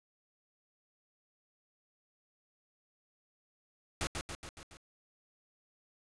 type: noise with echo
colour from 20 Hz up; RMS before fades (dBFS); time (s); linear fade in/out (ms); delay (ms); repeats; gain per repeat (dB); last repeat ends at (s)
pink; -34; 4.01-4.07; 0; 140; 5; -4; 4.77
effects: resampled to 22050 Hz